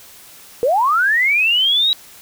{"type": "linear sweep", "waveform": "sine", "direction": "up", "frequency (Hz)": [452.4, 3900], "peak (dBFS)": -12, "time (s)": [0.63, 1.93], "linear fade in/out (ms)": 0, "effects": ["white hiss -42 dBFS RMS until 2.21 s"]}